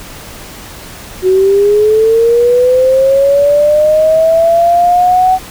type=linear sweep; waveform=sine; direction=up; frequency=367.5 to 753 Hz; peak=-5 dBFS; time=1.22-5.39 s; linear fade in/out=50 ms; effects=pink hiss -30 dBFS RMS until 5.5 s